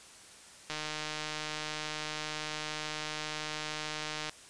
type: click train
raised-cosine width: 0.2 ms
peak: -19 dBFS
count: 551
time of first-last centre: 0.7-4.295 s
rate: 153 Hz
effects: white hiss -53 dBFS RMS until 4.49 s + resampled to 22050 Hz